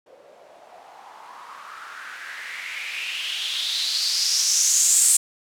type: noise with low-pass filter sweep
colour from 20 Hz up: violet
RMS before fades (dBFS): -25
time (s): 0.06-5.17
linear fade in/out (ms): 5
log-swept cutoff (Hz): 490 to 8500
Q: 4.6
effects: none